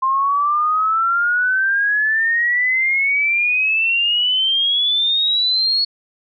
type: exponential sweep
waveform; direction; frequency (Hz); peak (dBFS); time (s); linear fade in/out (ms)
sine; up; 1049 to 4382; -14; 0.02-5.85; 10
effects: none